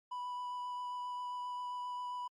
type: tone with vibrato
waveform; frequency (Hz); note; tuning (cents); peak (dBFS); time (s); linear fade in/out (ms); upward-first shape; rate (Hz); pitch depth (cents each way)
triangle; 987.8; B5; 0; -36; 0.11-2.28; 10; triangle; 7.5; 11
effects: MP3 48 kbps